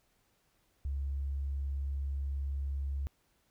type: tone with tanh clipping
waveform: triangle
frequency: 69.3 Hz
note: C#2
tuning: in tune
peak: -32 dBFS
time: 0.85-3.07 s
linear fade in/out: 0 ms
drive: 4 dB
effects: pink hiss -73 dBFS RMS until 3.5 s

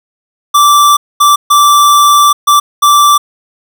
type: tone bursts at uneven times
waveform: square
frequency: 1168 Hz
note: D6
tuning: 10 cents flat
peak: -4 dBFS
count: 5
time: 0.54-0.97 / 1.2-1.36 / 1.5-2.33 / 2.47-2.6 / 2.82-3.18 s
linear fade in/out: 10 ms
effects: none

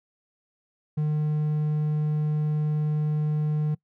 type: tone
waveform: triangle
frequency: 151.6 Hz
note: D#3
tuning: 45 cents flat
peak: -20 dBFS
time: 0.97-3.75 s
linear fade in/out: 10 ms
effects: noise-tail reverb RT60 0.1 s tail -23 dB re dry

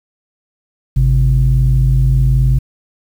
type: tone pair together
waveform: sine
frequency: 51.91 / 130.81 Hz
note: G#1 / C3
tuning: 0 / 0 cents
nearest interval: octave + major third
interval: 1600 cents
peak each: -10 dBFS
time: 0.96-2.59 s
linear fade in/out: 10 ms
effects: tanh soft clip ceiling -3 dBFS + 7-bit

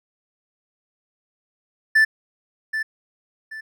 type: tone with echo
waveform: triangle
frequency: 1760 Hz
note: A6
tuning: in tune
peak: -10 dBFS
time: 1.95-2.05 s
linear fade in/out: 10 ms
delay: 780 ms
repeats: 2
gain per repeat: -10 dB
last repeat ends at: 3.61 s
effects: none

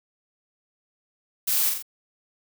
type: noise with echo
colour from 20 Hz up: blue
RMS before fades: -24 dBFS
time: 1.47-1.7 s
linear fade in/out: 10 ms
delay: 42 ms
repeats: 3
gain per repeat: -4 dB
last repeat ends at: 1.826 s
effects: none

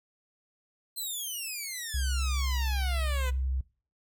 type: exponential sweep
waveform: 10% pulse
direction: down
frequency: 4181 to 490.2 Hz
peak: -26 dBFS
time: 0.96-3.31 s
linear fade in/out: 20 ms
type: tone with vibrato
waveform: sine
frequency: 65.41 Hz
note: C2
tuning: in tune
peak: -27 dBFS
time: 1.94-3.61 s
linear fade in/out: 5 ms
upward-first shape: triangle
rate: 12 Hz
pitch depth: 20 cents each way
effects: noise-tail reverb RT60 0.4 s tail -21 dB re dry

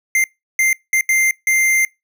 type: tone bursts at uneven times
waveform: square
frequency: 2093 Hz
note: C7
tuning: in tune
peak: -13 dBFS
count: 5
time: 0.15-0.24 / 0.59-0.73 / 0.93-1.01 / 1.09-1.31 / 1.47-1.85 s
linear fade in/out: 2 ms
effects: noise-tail reverb RT60 0.2 s tail -23 dB re dry

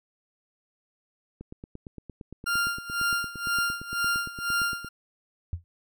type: click train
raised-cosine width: 3 ms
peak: -27 dBFS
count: 31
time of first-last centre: 1.41-4.846 s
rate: 8.73 Hz
type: tone with tremolo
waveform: 40% pulse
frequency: 1396.9 Hz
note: F6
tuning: in tune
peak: -22 dBFS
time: 2.46-4.89 s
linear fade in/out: 10 ms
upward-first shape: sine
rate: 2 Hz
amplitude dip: 85%
type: tone with exponential decay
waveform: sine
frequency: 86.1 Hz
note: F2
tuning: 24 cents flat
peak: -23 dBFS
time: 5.53-5.64 s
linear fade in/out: 0 ms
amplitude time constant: 22 ms
effects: none

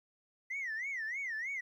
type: tone with vibrato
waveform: sine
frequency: 1975.5 Hz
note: B6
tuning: in tune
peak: -34 dBFS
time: 0.5-1.61 s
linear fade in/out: 10 ms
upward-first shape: sine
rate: 3.2 Hz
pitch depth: 220 cents each way
effects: tanh soft clip ceiling -33 dBFS + 12-bit

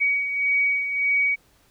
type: beating tone pair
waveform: sine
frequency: 2258 / 2259.7 Hz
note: C#7 / C#7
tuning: +31 / +33 cents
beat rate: 1.7 Hz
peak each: -20 / -28 dBFS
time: 0-1.36 s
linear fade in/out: 20 ms
effects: pink hiss -60 dBFS RMS until 1.7 s

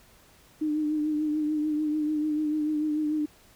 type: tone with vibrato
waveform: sine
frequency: 304 Hz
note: D#4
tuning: 40 cents flat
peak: -24 dBFS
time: 0.61-3.26 s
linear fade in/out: 10 ms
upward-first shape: triangle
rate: 6.8 Hz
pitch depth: 40 cents each way
effects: pink hiss -57 dBFS RMS until 3.55 s

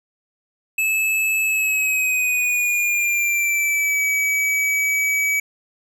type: tone with pitch glide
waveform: square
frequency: 2605 to 2281 Hz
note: E7 to C#7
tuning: -21 to +49 cents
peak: -18 dBFS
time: 0.78-5.4 s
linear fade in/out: 5 ms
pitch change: -230 cents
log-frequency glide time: 1.43-4.02 s
effects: none

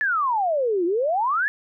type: exponential two-way sweep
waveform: sine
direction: down then up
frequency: 1769 to 332.1 to 1769 Hz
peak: -19 dBFS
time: 0.01-1.48 s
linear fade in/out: 0 ms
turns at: 0.85 s
effects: none

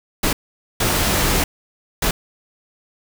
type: noise bursts at uneven times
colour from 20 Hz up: pink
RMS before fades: -18 dBFS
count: 3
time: 0.23-0.33 / 0.8-1.44 / 2.02-2.11 s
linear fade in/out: 5 ms
effects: none

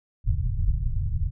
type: low-pass noise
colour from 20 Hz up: pink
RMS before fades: -24 dBFS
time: 0.24-1.31 s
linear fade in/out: 50 ms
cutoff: 140 Hz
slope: 48 dB/octave
effects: none

